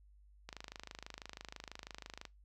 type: click train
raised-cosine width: 0.2 ms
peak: -28 dBFS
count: 47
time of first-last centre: 0.49-2.252 s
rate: 26.1 Hz
effects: noise-tail reverb RT60 0.2 s tail -22 dB re dry + added 50 Hz sine -60 dBFS peak until 2.44 s